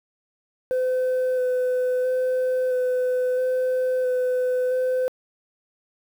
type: tone with vibrato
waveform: sine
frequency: 507 Hz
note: B4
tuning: 45 cents sharp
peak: -17 dBFS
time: 0.71-5.08 s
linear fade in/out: 0 ms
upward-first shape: square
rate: 0.75 Hz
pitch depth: 11 cents each way
effects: tanh soft clip ceiling -19 dBFS + 8-bit